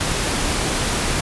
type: noise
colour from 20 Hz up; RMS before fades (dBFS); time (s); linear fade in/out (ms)
pink; -21; 0-1.21; 10
effects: resampled to 24000 Hz